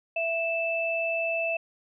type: tone pair together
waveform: sine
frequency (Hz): 662.7 / 2637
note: E5 / E7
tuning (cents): +9 / 0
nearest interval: 2 octaves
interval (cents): 2391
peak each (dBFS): -28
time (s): 0.16-1.57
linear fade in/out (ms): 5
effects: none